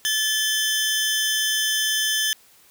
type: tone pair together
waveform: 20% pulse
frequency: 1738 / 3097 Hz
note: A6 / G7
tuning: -22 / -22 cents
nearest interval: minor seventh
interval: 1000 cents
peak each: -18 dBFS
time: 0.05-2.33 s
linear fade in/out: 0 ms
effects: white hiss -54 dBFS RMS until 2.7 s